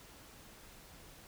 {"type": "silence", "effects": ["pink hiss -56 dBFS RMS until 1.27 s"]}